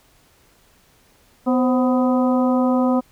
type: harmonic tone with a mistuned harmonic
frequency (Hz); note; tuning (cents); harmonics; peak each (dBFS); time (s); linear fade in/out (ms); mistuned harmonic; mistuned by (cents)
250.7; B3; +26; 1 / 2 / 3 / 4 / 5; -16 / -22 / -26 / -28 / -30; 1.46-3.01; 20; 2; +74
effects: pink hiss -56 dBFS RMS until 3.11 s